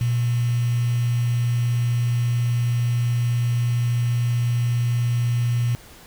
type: tone with quantisation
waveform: sine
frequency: 120 Hz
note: B2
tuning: 49 cents flat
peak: -18 dBFS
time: 0.01-5.75 s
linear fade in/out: 0 ms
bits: 6
effects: pink hiss -46 dBFS RMS until 6.06 s